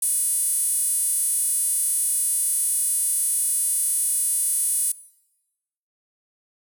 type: tone with high-pass filter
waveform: sawtooth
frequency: 493.5 Hz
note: B4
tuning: 1 cent flat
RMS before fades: -22 dBFS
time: 0.02-4.92 s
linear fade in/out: 5 ms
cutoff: 9900 Hz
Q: 9.2
effects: noise-tail reverb RT60 1.0 s tail -22 dB re dry